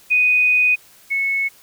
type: tone pair in turn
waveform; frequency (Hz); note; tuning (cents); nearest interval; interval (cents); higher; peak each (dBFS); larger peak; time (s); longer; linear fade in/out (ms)
sine; 2489 / 2200; D#7 / C#7; 0 / -14; major second; 214; first; -12 / -17; first; 0.1-0.76 / 1.1-1.49; first; 20
effects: white hiss -49 dBFS RMS until 1.62 s